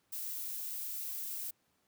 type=noise; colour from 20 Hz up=violet; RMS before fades=-40 dBFS; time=0.12-1.51 s; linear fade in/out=10 ms; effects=pink hiss -75 dBFS RMS until 1.87 s + high-pass 100 Hz 12 dB/octave